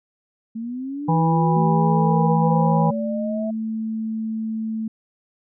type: linear sweep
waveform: sine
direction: up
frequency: 220 to 656 Hz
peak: -26 dBFS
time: 0.55-3.51 s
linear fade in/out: 10 ms
type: harmonic tone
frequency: 163.5 Hz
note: E3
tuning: 14 cents flat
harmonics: 1 / 3 / 5 / 6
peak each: -17 / -27 / -22 / -25 dBFS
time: 1.08-2.91 s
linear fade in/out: 10 ms
type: tone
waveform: sine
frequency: 221 Hz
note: A3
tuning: 8 cents sharp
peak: -23 dBFS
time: 1.56-4.88 s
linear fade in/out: 5 ms
effects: none